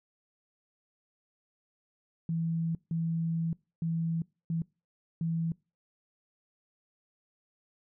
sine tone bursts at uneven times, 164.81 Hz, E3, in tune, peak -28 dBFS, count 5, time 2.29-2.75 / 2.91-3.53 / 3.82-4.22 / 4.5-4.62 / 5.21-5.52 s, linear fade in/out 2 ms, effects noise-tail reverb RT60 0.3 s tail -24 dB re dry

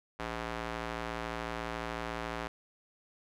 square tone with band-pass filter, 57 Hz, A#1, 38 cents flat, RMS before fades -38 dBFS, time 0.19-2.48 s, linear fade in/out 10 ms, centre 1300 Hz, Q 0.64, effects none

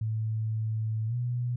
sine tone with pitch glide, 110 to 122.05 Hz, A2 to B2, 0 to -20 cents, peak -27 dBFS, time 0.01-1.56 s, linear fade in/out 5 ms, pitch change +180 cents, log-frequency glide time 1.07-1.15 s, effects none

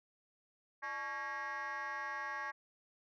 sine tone with frequency modulation, 1375 Hz, F6, 27 cents flat, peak -36 dBFS, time 0.82-2.52 s, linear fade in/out 20 ms, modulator 259 Hz, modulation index 2.2, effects tanh soft clip ceiling -37 dBFS

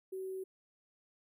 sine tone with sample-and-hold, 378.7 Hz, F#4, 40 cents sharp, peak -38 dBFS, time 0.12-0.44 s, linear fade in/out 10 ms, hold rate 11025 Hz, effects none

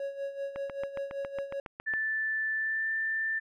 triangle tone with tremolo, 554.4 Hz, C#5, in tune, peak -29 dBFS, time 0-1.6 s, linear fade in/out 2 ms, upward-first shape sine, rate 5.2 Hz, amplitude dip 70%
click train, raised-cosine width 0.5 ms, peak -24 dBFS, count 11, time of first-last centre 0.56-1.937 s, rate 7.26 Hz
sine tone with pitch glide, 1760 to 1778.4 Hz, A6 to A6, 0 to +18 cents, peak -28 dBFS, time 1.86-3.4 s, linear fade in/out 20 ms, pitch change +18 cents, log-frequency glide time 2.55-2.89 s
effects none

